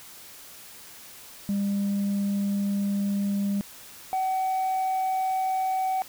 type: tone pair in turn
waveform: sine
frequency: 200.3 / 756.2 Hz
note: G3 / F#5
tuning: +38 / +38 cents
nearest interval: octave + major seventh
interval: 2300 cents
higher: second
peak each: -21 dBFS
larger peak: neither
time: 1.49-3.61 / 4.13-6.02 s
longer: first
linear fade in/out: 0 ms
effects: tanh soft clip ceiling -22 dBFS + white hiss -46 dBFS RMS until 6.08 s